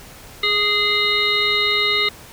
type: harmonic tone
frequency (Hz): 415.1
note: G#4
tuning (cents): -1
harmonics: 1 / 3 / 5 / 7 / 9 / 10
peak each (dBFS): -26 / -26 / -20 / -26 / -20 / -25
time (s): 0.43-2.09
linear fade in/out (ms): 5
effects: pink hiss -41 dBFS RMS until 2.32 s